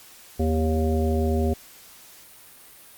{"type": "harmonic tone with a mistuned harmonic", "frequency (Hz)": 79.1, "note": "D#2", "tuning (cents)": 29, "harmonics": [1, 3, 5, 7, 9], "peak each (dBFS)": [-22, -26, -27, -32, -33], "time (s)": [0.39, 1.54], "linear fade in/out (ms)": 10, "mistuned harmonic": 9, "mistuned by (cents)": -16, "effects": ["white hiss -48 dBFS RMS until 2.97 s", "Opus 48 kbps"]}